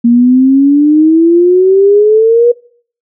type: exponential sweep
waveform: sine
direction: up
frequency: 233.1 to 484.9 Hz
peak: -3 dBFS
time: 0.04-2.52 s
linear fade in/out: 10 ms
effects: noise-tail reverb RT60 0.5 s tail -22 dB re dry